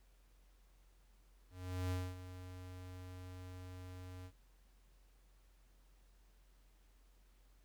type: tone with ADSR envelope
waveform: square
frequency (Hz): 91.3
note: F#2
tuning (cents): -23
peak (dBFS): -36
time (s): 1.5-4.32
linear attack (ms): 410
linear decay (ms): 240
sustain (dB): -13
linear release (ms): 67
effects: added 45 Hz sine -64 dBFS peak until 7.64 s + pink hiss -75 dBFS RMS until 7.64 s